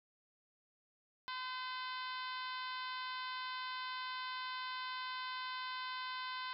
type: harmonic tone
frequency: 511 Hz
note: C5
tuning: 41 cents flat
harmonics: 2 / 3 / 4 / 5 / 6 / 7 / 8 / 9 / 10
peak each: -43 / -47 / -51 / -54 / -51 / -52 / -52 / -56 / -60 dBFS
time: 1.28-6.53 s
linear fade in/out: 0 ms
effects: none